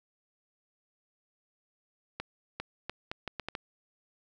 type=accelerating click train; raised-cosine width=0.3 ms; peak=-19 dBFS; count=8; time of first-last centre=2.2-3.552 s; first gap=400 ms; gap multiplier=0.74; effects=none